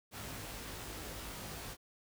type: noise with comb filter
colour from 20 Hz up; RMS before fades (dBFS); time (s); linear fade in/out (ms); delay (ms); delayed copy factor
pink; -45; 0.11-1.77; 50; 19; +0.8
effects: none